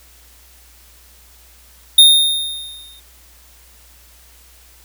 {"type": "tone with exponential decay", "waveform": "square", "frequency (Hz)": 3675, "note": "A#7", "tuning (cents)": -25, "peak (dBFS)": -3, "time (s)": [1.98, 3], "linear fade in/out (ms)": 5, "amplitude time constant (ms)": 220, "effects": ["added 60 Hz sine -48 dBFS peak until 4.84 s", "white hiss -48 dBFS RMS until 4.84 s"]}